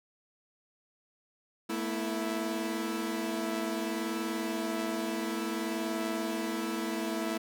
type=chord; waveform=sawtooth; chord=A suspended second; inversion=none; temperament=equal with one note detuned; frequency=220 / 240.6 / 329.6 Hz; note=A3 / B3 / E4; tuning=0 / -45 / 0 cents; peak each=-32 / -35 / -30 dBFS; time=1.69-7.38 s; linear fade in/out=10 ms; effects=none